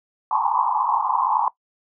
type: band-pass noise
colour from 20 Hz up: pink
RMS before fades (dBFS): -21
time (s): 0.31-1.48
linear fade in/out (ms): 2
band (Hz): 820 to 1100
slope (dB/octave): 96
effects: noise-tail reverb RT60 0.1 s tail -18 dB re dry